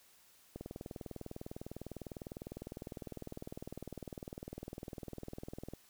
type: click train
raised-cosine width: 2 ms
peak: -30 dBFS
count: 104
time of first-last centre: 0.56-5.736 s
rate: 19.9 Hz
effects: white hiss -65 dBFS RMS until 5.89 s